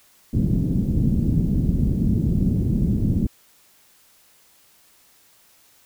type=low-pass noise; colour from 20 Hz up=white; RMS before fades=-20 dBFS; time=0.33-3.27 s; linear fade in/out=5 ms; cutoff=230 Hz; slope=24 dB/octave; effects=white hiss -56 dBFS RMS until 5.85 s